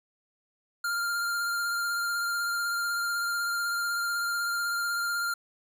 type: tone with vibrato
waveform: square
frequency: 1396.9 Hz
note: F6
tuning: in tune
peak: -28 dBFS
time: 0.84-5.34 s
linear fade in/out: 5 ms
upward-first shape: sine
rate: 16 Hz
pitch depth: 17 cents each way
effects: none